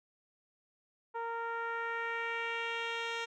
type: tone with low-pass filter sweep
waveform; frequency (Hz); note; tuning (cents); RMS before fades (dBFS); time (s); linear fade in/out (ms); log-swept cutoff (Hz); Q
10% pulse; 462.3; A#4; -14; -37; 1.14-3.26; 20; 990 to 4500; 1.8
effects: none